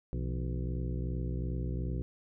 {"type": "harmonic tone with a mistuned harmonic", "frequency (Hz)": 62.7, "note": "B1", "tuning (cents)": 27, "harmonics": [1, 2, 3, 4, 5, 6, 7, 8], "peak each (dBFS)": [-34, -37, -40, -45, -46, -46, -53, -51], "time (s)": [0.13, 2.02], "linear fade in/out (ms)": 0, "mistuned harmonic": 3, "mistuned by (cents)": -140, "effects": []}